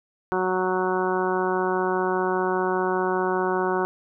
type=harmonic tone; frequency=185 Hz; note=F#3; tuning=in tune; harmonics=1 / 2 / 3 / 4 / 5 / 6 / 7 / 8; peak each=-32 / -24 / -33 / -30 / -29 / -31 / -35 / -32 dBFS; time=0.32-3.85 s; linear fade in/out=0 ms; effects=none